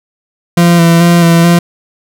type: tone with vibrato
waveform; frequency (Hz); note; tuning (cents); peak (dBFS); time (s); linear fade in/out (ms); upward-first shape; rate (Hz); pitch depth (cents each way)
40% pulse; 170; F3; -46; -3; 0.57-1.59; 5; square; 2.3; 20
effects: none